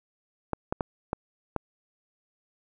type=clicks; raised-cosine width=1 ms; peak=-13 dBFS; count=5; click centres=0.533 / 0.725 / 0.808 / 1.131 / 1.563 s; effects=none